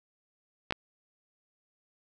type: clicks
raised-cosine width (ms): 0.3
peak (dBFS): -13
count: 2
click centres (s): 0.708 / 0.724
effects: none